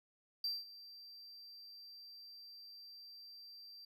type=tone with ADSR envelope; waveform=triangle; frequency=4699 Hz; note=D8; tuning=in tune; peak=-33 dBFS; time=0.44-3.85 s; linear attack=3 ms; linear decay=200 ms; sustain=-18 dB; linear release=4 ms; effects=none